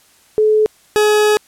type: tone pair in turn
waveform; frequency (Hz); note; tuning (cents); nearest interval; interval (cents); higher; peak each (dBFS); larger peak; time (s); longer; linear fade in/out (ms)
sine / 40% pulse; 429.9 / 422.3; A4 / G#4; -40 / +29; unison; 31; first; -9; neither; 0.38-0.66 / 0.96-1.37; second; 0
effects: white hiss -51 dBFS RMS until 1.47 s + low-pass 12000 Hz 12 dB/octave